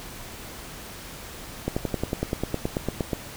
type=slowing click train; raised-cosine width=2 ms; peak=-11 dBFS; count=15; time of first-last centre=1.68-3.132 s; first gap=85 ms; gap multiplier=1.03; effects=pink hiss -40 dBFS RMS until 3.36 s